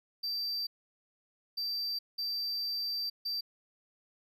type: tone bursts at uneven times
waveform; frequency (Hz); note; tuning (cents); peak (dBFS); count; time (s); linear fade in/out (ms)
triangle; 4676; D8; -8; -31; 4; 0.23-0.67 / 1.57-1.99 / 2.18-3.1 / 3.25-3.41; 10
effects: none